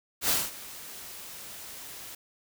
white noise with ADSR envelope, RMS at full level -24 dBFS, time 0.21-2.15 s, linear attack 82 ms, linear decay 210 ms, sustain -19 dB, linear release 4 ms, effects none

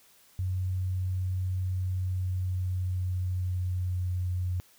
sine tone with pitch glide, 92.5 to 90.34 Hz, F#2 to F#2, 0 to -41 cents, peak -27 dBFS, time 0.39-4.6 s, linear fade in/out 0 ms, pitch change -41 cents, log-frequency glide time 1.82-4.43 s, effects white hiss -60 dBFS RMS until 4.78 s

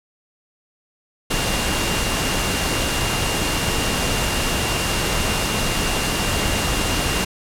sine tone in noise, 2794 Hz, F7, in tune, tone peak -29 dBFS, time 1.3-7.25 s, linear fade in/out 10 ms, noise pink, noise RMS -21 dBFS, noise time 1.3-7.25 s, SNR -11 dB, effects low-pass 11000 Hz 12 dB/octave

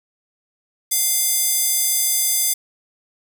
square tone with high-pass filter, 698.5 Hz, F5, in tune, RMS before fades -19 dBFS, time 0.91-2.54 s, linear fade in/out 10 ms, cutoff 8100 Hz, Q 1, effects none

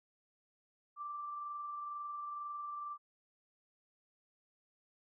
sine tone with amplitude modulation, 1174.7 Hz, D6, in tune, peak -39 dBFS, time 0.96-2.98 s, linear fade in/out 50 ms, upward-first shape sine, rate 22.1 Hz, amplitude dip 25%, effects none

